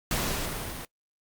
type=noise with level ramp; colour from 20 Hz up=pink; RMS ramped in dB=-27 to -38 dBFS; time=0.11-0.85 s; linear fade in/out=2 ms; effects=noise-tail reverb RT60 0.1 s tail -24 dB re dry + Opus 48 kbps